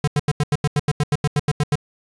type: tone bursts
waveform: square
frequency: 146.83 Hz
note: D3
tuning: in tune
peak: -16 dBFS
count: 15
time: 0.04-1.755 s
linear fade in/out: 2 ms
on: 35 ms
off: 85 ms
effects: resampled to 22050 Hz + 7-bit